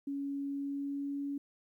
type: tone with pitch glide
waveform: sine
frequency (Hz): 279.7 to 282.1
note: C#4 to C#4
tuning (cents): +16 to +30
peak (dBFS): -34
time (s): 0.07-1.38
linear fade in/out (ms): 5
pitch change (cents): +14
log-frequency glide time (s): 0.5-1.22
effects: 12-bit